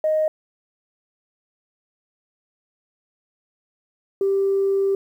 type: tone pair in turn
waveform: sine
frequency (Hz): 622.3 / 392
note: D#5 / G4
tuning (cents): 0 / 0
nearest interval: minor sixth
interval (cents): 800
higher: first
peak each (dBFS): -16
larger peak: neither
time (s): 0.04-0.28 / 4.21-4.95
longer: second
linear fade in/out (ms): 2
effects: tanh soft clip ceiling -12 dBFS + 9-bit